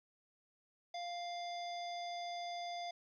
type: harmonic tone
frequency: 698.5 Hz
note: F5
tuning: in tune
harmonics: 1 / 3 / 5 / 7 / 9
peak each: -41 / -52 / -51 / -53 / -62 dBFS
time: 0.94-2.91 s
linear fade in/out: 5 ms
effects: 13-bit